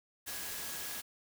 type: tone in noise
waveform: sine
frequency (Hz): 1662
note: G#6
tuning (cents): +1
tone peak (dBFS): -52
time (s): 0.26-1.02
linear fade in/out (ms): 20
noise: white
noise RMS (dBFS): -41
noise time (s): 0.26-1.02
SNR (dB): -14
effects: none